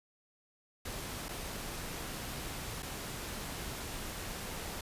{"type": "noise with dropouts", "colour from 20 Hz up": "pink", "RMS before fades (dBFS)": -41, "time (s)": [0.85, 4.81], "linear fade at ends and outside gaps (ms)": 5, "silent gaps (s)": [[1.285, 1.289], [2.824, 2.828]], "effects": ["resampled to 32000 Hz"]}